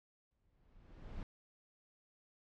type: noise with exponential growth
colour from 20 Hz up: brown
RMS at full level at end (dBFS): -43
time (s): 0.31-1.23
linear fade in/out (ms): 1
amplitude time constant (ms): 200
effects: low-pass 4000 Hz 12 dB/octave

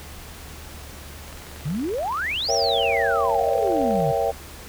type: click train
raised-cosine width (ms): 0.3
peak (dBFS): -26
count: 59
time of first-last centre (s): 1.28-4.003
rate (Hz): 21.3
type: exponential two-way sweep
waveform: sine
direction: up then down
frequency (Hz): 132.7 to 5920 to 132.7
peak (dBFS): -23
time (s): 1.65-4.12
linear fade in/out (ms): 10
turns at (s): 2.53
type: chord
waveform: sine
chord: A# diminished seventh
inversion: none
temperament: equal with one note detuned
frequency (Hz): 466.2 / 554.4 / 667.3 / 784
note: A#4 / C#5 / E5 / G5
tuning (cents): 0 / 0 / +21 / 0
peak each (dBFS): -25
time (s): 2.48-4.32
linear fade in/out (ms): 20
effects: added 74 Hz sine -41 dBFS peak until 4.68 s + pink hiss -41 dBFS RMS until 4.68 s

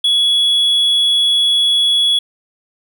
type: tone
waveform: triangle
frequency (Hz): 3375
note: G#7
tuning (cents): +27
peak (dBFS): -9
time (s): 0.04-2.19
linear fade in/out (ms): 5
effects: none

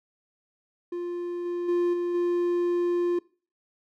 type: tone with level steps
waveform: triangle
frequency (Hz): 350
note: F4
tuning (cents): +4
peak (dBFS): -27 / -25 / -19 / -23 / -20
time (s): 0.92-3.19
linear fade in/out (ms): 5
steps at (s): 1.45 / 1.68 / 1.93 / 2.14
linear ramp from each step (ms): 10
effects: noise-tail reverb RT60 0.4 s tail -23 dB re dry

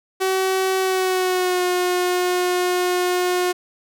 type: tone with pitch glide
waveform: sawtooth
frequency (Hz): 378.8 to 360.2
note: F#4 to F#4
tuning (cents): +41 to -46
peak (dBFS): -14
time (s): 0.2-3.53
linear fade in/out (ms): 20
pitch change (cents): -87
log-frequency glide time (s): 0.79-1.65
effects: none

